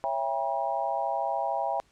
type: chord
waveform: sine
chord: C# diminished seventh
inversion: none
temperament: just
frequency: 554.4 / 665.2 / 798.3 / 957.9 Hz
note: C#5 / E5 / G5 / Bb5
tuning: 0 / +16 / +31 / +47 cents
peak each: -35 / -31 / -30 / -33 dBFS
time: 0.04-1.8 s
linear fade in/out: 0 ms
effects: pink hiss -65 dBFS RMS until 1.91 s + low-pass 8000 Hz 12 dB/octave